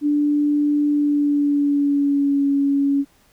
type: tone with pitch glide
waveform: sine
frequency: 293.3 to 279.9 Hz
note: D4 to C#4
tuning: -2 to +17 cents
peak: -15 dBFS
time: 0.01-3.05 s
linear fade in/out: 50 ms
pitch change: -81 cents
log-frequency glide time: 0.89-2.47 s
effects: pink hiss -57 dBFS RMS until 3.32 s